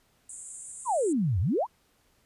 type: band-pass noise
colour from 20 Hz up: pink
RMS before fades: -43 dBFS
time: 0.29-1.13 s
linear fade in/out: 5 ms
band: 7200 to 9500 Hz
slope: 96 dB/octave
type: exponential two-way sweep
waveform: sine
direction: down then up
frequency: 1111 to 80.9 to 1111 Hz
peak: -23 dBFS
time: 0.85-1.67 s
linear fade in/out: 50 ms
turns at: 1.4 s
effects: pink hiss -67 dBFS RMS until 2.25 s + resampled to 32000 Hz